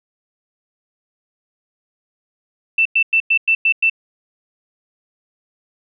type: tone bursts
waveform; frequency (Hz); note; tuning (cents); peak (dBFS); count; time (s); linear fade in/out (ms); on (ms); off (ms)
sine; 2668; E7; +20; -11; 7; 2.78-3.898; 5; 74; 100
effects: none